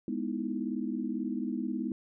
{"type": "chord", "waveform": "sine", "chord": "E major seventh", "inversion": "first", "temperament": "equal", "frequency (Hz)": [207.7, 246.9, 311.1, 329.6], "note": ["G#3", "B3", "D#4", "E4"], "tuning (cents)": [0, 0, 0, 0], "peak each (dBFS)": [-36, -34, -37, -40], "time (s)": [0.08, 1.92], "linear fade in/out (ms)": 2, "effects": []}